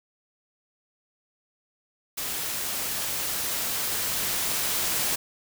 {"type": "noise with level ramp", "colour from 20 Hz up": "white", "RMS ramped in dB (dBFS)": [-31, -26], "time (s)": [2.17, 5.16], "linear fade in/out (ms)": 10, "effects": []}